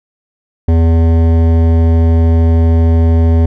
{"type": "tone with hard clipping", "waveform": "triangle", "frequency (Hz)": 82.41, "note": "E2", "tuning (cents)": 0, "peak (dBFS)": -8, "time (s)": [0.68, 3.46], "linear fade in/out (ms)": 5, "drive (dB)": 18, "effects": []}